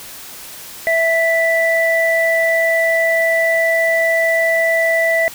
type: tone pair together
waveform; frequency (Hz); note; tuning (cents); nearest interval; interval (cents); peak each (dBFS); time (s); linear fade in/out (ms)
sine; 659.2 / 1975.5; E5 / B6; 0 / 0; octave + perfect fifth; 1900; -15 / -15; 0.87-5.28; 0
effects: white hiss -34 dBFS RMS until 5.34 s